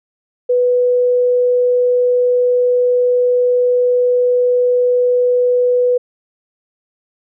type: tone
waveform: sine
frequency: 493.9 Hz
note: B4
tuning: in tune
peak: -10 dBFS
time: 0.49-5.98 s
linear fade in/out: 10 ms
effects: none